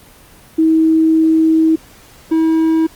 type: tone pair in turn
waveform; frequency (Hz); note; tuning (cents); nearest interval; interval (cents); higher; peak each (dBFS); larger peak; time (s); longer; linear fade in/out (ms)
sine / triangle; 320.3 / 322.1; E4 / E4; -50 / -40; unison; 10; second; -8; neither; 0.58-1.76 / 2.31-2.87; first; 10
effects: pink hiss -43 dBFS RMS until 2.95 s + Opus 24 kbps